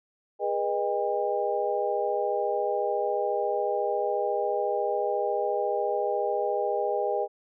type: tone cluster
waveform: sine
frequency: 411.9 / 486 / 614 / 803 Hz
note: G#4 / B4 / D#5 / G5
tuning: -14 / -28 / -23 / +41 cents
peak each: -30 dBFS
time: 0.39-7.28 s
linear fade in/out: 50 ms
effects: none